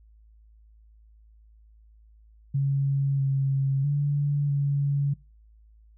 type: tone with pitch steps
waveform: sine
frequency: 138.3 / 136.2 / 144 / 141.4 Hz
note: C#3 / C#3 / D3 / C#3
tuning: -4 / -30 / -34 / +35 cents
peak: -21 dBFS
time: 2.54-5.14 s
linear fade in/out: 10 ms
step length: 650 ms
effects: noise-tail reverb RT60 0.3 s tail -23 dB re dry + added 54 Hz sine -52 dBFS peak until 5.97 s